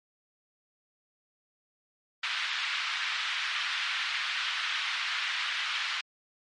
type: band-pass noise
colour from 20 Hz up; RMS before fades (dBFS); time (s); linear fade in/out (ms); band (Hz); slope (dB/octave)
white; -32; 2.23-6.01; 5; 1200 to 3600; 24
effects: MP3 48 kbps